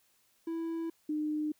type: tone pair in turn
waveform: triangle / sine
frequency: 329.6 / 303.6 Hz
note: E4 / D#4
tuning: 0 / -42 cents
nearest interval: minor second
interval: 142 cents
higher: first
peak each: -31 / -30 dBFS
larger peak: second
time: 0.47-0.9 / 1.09-1.52 s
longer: neither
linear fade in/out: 5 ms
effects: white hiss -70 dBFS RMS until 1.59 s